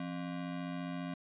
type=ring-modulated tone; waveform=square; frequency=218.8 Hz; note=A3; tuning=9 cents flat; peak=-35 dBFS; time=0-1.14 s; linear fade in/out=2 ms; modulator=47.4 Hz; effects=resampled to 8000 Hz